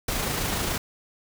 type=noise with amplitude modulation; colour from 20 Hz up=pink; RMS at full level=-26 dBFS; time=0.08-0.78 s; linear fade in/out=5 ms; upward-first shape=sine; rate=27.2 Hz; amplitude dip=30%; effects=none